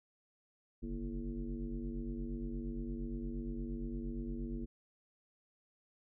sine tone with frequency modulation, 140 Hz, C#3, 18 cents sharp, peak -37 dBFS, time 0.82-4.66 s, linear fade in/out 20 ms, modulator 96.2 Hz, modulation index 2, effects none

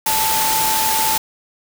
sine tone in noise, 880 Hz, A5, in tune, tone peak -19 dBFS, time 0.06-1.18 s, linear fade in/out 5 ms, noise white, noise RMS -19 dBFS, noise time 0.06-1.18 s, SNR -3 dB, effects none

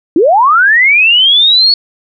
sine linear sweep, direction up, 290.8 to 4439 Hz, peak -4 dBFS, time 0.16-1.74 s, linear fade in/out 2 ms, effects none

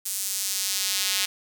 square tone with high-pass filter sweep, 98 Hz, G2, in tune, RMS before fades -27 dBFS, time 0.05-1.26 s, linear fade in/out 10 ms, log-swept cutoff 8400 to 3200 Hz, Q 1, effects none

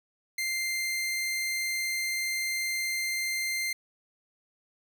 sawtooth tone, 2093 Hz, C7, in tune, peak -25 dBFS, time 0.38-3.73 s, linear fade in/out 5 ms, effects none

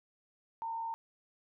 sine tone with frequency modulation, 912 Hz, A#5, 38 cents flat, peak -35 dBFS, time 0.62-0.94 s, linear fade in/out 0 ms, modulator 71.5 Hz, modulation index 0.25, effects none

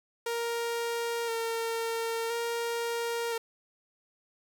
sawtooth tone with vibrato, 462.3 Hz, A#4, 14 cents flat, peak -26 dBFS, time 0.26-3.38 s, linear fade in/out 5 ms, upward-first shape square, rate 0.49 Hz, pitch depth 19 cents each way, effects 10-bit

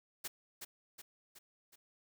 white noise with echo, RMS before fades -41 dBFS, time 0.24-0.28 s, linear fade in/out 10 ms, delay 370 ms, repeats 4, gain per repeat -5 dB, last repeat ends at 1.76 s, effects none

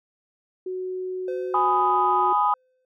sine tone with pitch glide, 370 to 366.6 Hz, F#4 to F#4, 0 to -16 cents, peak -27 dBFS, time 0.66-2.33 s, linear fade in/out 5 ms, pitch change -16 cents, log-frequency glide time 1.54-2.13 s
triangle tone with exponential decay, 512 Hz, C5, 38 cents flat, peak -26 dBFS, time 1.28-2.85 s, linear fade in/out 2 ms, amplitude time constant 340 ms
sine chord, G# minor, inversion none, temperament just, 830.6 / 996.7 / 1245.9 Hz, G#5 / B5 / D#6, 0 / +16 / +2 cents, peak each -22 dBFS, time 1.54-2.54 s, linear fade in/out 2 ms
effects tanh soft clip ceiling -7 dBFS

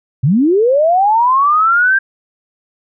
sine linear sweep, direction up, 115.3 to 1600 Hz, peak -8 dBFS, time 0.23-1.99 s, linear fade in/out 10 ms, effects none

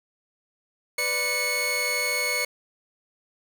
sawtooth tone cluster, 494.8 / 587 / 2199 Hz, B4 / D5 / C#7, +3 / -1 / -14 cents, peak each -29 / -30 / -21 dBFS, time 0.98-2.45 s, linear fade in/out 5 ms, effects none

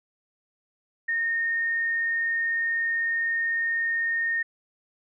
sine tone, 1839 Hz, A#6, 24 cents flat, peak -23 dBFS, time 1.08-4.43 s, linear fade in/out 10 ms, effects none

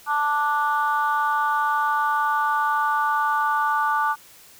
sine chord, D major, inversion second, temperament just, 881 / 1174.7 / 1468.3 Hz, A5 / D6 / F#6, +2 / 0 / -14 cents, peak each -22 / -22 / -25 dBFS, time 0.06-4.16 s, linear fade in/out 50 ms, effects tanh soft clip ceiling -11 dBFS + white hiss -49 dBFS RMS until 4.59 s

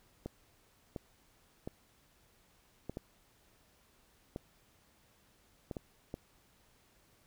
clicks, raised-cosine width 2 ms, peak -26 dBFS, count 9, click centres 0.26 / 0.962 / 1.675 / 2.896 / 2.971 / 4.361 / 5.712 / 5.768 / 6.141 s, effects pink hiss -68 dBFS RMS until 7.26 s

